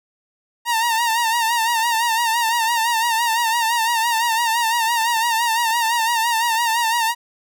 sawtooth tone with vibrato, 922 Hz, A#5, 19 cents flat, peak -13 dBFS, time 0.65-7.15 s, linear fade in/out 50 ms, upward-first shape sine, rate 5.9 Hz, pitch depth 68 cents each way, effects none

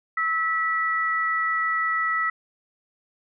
sine tone pair together, 1302.1 / 1951 Hz, E6 / B6, -22 / -22 cents, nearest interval perfect fifth, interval 700 cents, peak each -24 dBFS, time 0.17-2.3 s, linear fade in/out 5 ms, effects none

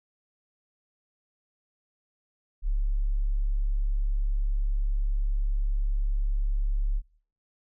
sine tone, 35 Hz, C#1, 18 cents sharp, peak -23 dBFS, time 2.62-7.02 s, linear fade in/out 50 ms, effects noise-tail reverb RT60 0.5 s tail -18 dB re dry

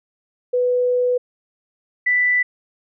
sine tone pair in turn, 495.3 / 1981.2 Hz, B4 / B6, +5 / +5 cents, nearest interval 2 octaves, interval 2400 cents, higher second, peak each -15 / -14 dBFS, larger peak second, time 0.53-1.18 / 2.06-2.43 s, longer first, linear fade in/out 10 ms, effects none

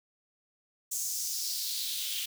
white noise with high-pass filter sweep, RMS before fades -34 dBFS, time 0.91-2.26 s, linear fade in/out 10 ms, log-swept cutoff 7000 to 3000 Hz, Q 3.1, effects none

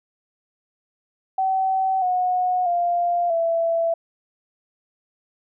sine tone with pitch steps, 763 / 729.4 / 697.3 / 666.5 Hz, G5 / F#5 / F5 / E5, -47 / -25 / -3 / +19 cents, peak -18 dBFS, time 1.38-3.94 s, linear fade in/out 5 ms, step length 640 ms, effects none

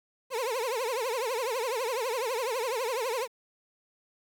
30% pulse tone with vibrato, 483.4 Hz, B4, 37 cents flat, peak -26 dBFS, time 0.3-3.28 s, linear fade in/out 50 ms, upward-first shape triangle, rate 12 Hz, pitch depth 230 cents each way, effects 10-bit

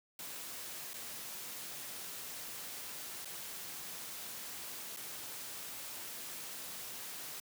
white noise with dropouts, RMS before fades -45 dBFS, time 0.19-7.4 s, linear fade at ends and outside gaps 2 ms, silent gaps 0.934-0.94 / 3.248-3.255 / 4.964-4.97 s, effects high-pass 100 Hz 12 dB/octave

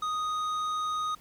triangle tone with tanh clipping, 1244.5 Hz, D#6, in tune, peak -30 dBFS, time 0.02-1.15 s, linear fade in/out 5 ms, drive 14 dB, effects pink hiss -57 dBFS RMS until 1.2 s

